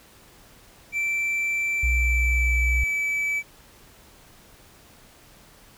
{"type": "tone with pitch glide", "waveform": "triangle", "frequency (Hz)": [2337, 2303], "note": ["D7", "D7"], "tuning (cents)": [-9, -34], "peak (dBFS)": -21, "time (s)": [0.92, 3.43], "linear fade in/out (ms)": 50, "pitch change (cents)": -25, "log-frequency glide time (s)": [1.88, 2.81]}
{"type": "tone with vibrato", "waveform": "sine", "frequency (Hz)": 61.5, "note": "B1", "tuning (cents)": -7, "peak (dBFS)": -20, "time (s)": [1.83, 2.84], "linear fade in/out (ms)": 5, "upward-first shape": "sine", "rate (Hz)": 2.4, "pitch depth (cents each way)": 9}
{"effects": ["pink hiss -52 dBFS RMS until 5.77 s"]}